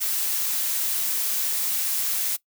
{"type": "noise", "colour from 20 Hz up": "blue", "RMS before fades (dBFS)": -25, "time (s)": [0, 2.37], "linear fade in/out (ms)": 20, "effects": ["noise-tail reverb RT60 0.1 s tail -20 dB re dry"]}